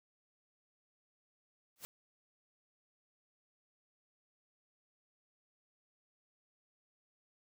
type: noise with exponential growth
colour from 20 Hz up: white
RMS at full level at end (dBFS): -42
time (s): 1.76-1.85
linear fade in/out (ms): 0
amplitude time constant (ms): 18
effects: none